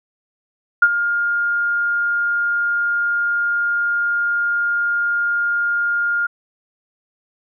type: tone with ADSR envelope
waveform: sine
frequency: 1412 Hz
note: F6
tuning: 19 cents sharp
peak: -5 dBFS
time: 0.82-6.27 s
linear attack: 6 ms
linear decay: 51 ms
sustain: -11 dB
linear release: 11 ms
effects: none